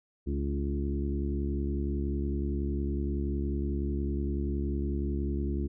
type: harmonic tone with a mistuned harmonic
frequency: 70.8 Hz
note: C#2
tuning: 37 cents sharp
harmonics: 1 / 2 / 3 / 4 / 5 / 6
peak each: -30 / -39 / -36 / -38 / -37 / -48 dBFS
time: 0.26-5.68 s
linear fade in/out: 20 ms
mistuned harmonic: 5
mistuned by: -25 cents
effects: none